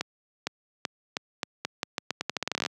accelerating click train, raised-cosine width 0.2 ms, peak -10 dBFS, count 22, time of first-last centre 0.01-2.662 s, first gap 460 ms, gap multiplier 0.83, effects high-pass 150 Hz 12 dB/octave

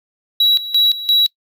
triangle tone with tremolo, 3895 Hz, B7, 25 cents flat, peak -8 dBFS, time 0.4-1.27 s, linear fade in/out 5 ms, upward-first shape square, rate 2.9 Hz, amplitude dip 80%, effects noise-tail reverb RT60 0.1 s tail -23 dB re dry

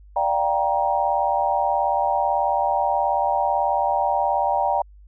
sine chord, G minor seventh, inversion second, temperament just, 588 / 705.6 / 784 / 940.8 Hz, D5 / F5 / G5 / Bb5, +2 / +18 / 0 / +16 cents, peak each -25 / -26 / -22 / -23 dBFS, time 0.16-4.82 s, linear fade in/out 5 ms, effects added 50 Hz sine -44 dBFS peak until 5.07 s

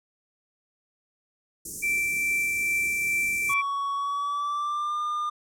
white band-stop noise, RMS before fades -33 dBFS, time 1.65-3.54 s, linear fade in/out 5 ms, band 430 to 6000 Hz, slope 48 dB/octave
sine tone with tremolo, 2340 Hz, D7, 7 cents flat, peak -22 dBFS, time 1.82-3.62 s, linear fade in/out 20 ms, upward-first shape triangle, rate 2.4 Hz, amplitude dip 30%
triangle tone with pitch glide, 1119 to 1206.3 Hz, C#6 to D6, +16 to +46 cents, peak -24 dBFS, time 3.49-5.3 s, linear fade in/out 10 ms, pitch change +130 cents, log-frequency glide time 3.95-5.01 s
effects low-pass 11000 Hz 12 dB/octave

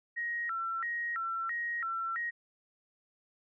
sine tone with vibrato, 1593 Hz, G6, 27 cents sharp, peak -32 dBFS, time 0.16-2.31 s, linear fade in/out 20 ms, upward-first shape square, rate 1.5 Hz, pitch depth 290 cents each way, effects none

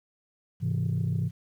sine chord, Ab augmented, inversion none, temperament equal, 103.83 / 130.81 / 164.81 Hz, Ab2 / C3 / E3, 0 / 0 / 0 cents, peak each -28 dBFS, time 0.6-1.31 s, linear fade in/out 50 ms, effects tanh soft clip ceiling -20 dBFS + 10-bit

